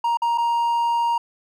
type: tone with dropouts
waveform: triangle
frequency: 938 Hz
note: A#5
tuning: 11 cents sharp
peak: -16 dBFS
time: 0.04-1.18 s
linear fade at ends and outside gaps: 5 ms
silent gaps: 0.172-0.219 / 0.377-0.381 s
effects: none